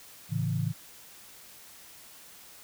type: chord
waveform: sine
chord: A major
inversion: none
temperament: equal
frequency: 110 / 138.59 / 164.81 Hz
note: A2 / C#3 / E3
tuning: 0 / 0 / 0 cents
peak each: -31 dBFS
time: 0.29-0.74 s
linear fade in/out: 50 ms
effects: white hiss -51 dBFS RMS until 2.63 s